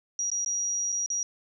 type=tone with dropouts; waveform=sine; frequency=5750 Hz; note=F8; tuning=50 cents sharp; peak=-26 dBFS; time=0.19-1.23 s; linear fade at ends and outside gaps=1 ms; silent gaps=0.301-0.316 / 0.447-0.461 / 0.921-0.925 / 1.061-1.102 s; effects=none